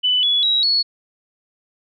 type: tone with pitch steps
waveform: sine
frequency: 2992 / 3397 / 3858 / 4381 Hz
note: F#7 / G#7 / B7 / C#8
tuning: +19 / +38 / -41 / -21 cents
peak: -14 dBFS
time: 0.03-0.83 s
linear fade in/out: 20 ms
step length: 200 ms
effects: none